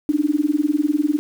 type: tone with tremolo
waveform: sine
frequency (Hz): 298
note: D4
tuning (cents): +25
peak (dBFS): -12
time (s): 0.09-1.19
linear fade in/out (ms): 0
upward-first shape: sine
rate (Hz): 20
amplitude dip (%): 95
effects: 7-bit

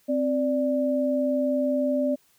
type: tone pair together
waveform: sine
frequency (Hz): 261.6 / 587.3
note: C4 / D5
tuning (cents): 0 / 0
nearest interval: octave + major second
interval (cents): 1400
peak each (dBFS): -24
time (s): 0.08-2.16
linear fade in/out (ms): 20
effects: white hiss -63 dBFS RMS until 2.38 s

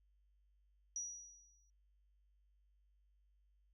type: tone with exponential decay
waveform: sine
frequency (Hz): 5810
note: F#8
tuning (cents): -32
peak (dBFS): -38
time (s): 0.96-1.7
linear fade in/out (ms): 1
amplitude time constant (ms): 160
effects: added 50 Hz sine -70 dBFS peak until 3.73 s

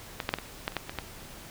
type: clicks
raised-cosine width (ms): 0.3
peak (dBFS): -14 / -11 / -9 / -19 / -12 / -27 / -12 / -19 / -15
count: 9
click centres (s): 0.202 / 0.291 / 0.339 / 0.386 / 0.679 / 0.721 / 0.767 / 0.895 / 0.987
effects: pink hiss -46 dBFS RMS until 1.5 s

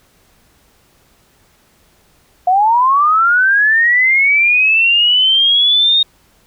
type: linear sweep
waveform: sine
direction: up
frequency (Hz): 708 to 3721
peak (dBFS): -8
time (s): 2.47-6.03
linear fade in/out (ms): 5
effects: pink hiss -53 dBFS RMS until 6.46 s

